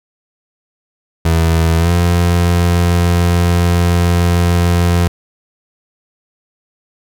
30% pulse tone with pitch glide, 82.3 to 86.89 Hz, E2 to F2, -2 to -8 cents, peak -7 dBFS, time 1.25-5.08 s, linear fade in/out 5 ms, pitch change +94 cents, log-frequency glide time 1.78-1.91 s, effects none

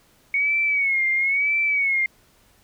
sine tone with vibrato, 2217 Hz, C#7, in tune, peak -18 dBFS, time 0.34-2.06 s, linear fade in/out 2 ms, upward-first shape sine, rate 1 Hz, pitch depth 89 cents each way, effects pink hiss -58 dBFS RMS until 2.63 s

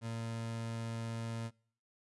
30% pulse tone, 114.5 Hz, A#2, 31 cents flat, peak -35 dBFS, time 0.01-1.51 s, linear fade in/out 50 ms, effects noise-tail reverb RT60 0.6 s tail -26 dB re dry + resampled to 24000 Hz

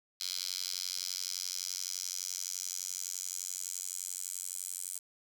10% pulse tone with high-pass filter sweep, 91.7 Hz, F#2, 15 cents flat, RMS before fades -39 dBFS, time 0.2-4.99 s, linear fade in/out 10 ms, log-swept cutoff 4500 to 8300 Hz, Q 3.2, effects 10-bit

